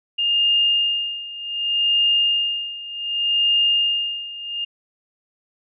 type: tone with tremolo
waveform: sine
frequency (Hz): 2822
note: F7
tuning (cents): +17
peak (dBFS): -14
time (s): 0.18-4.65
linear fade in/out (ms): 10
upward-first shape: sine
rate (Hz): 0.66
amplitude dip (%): 85
effects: none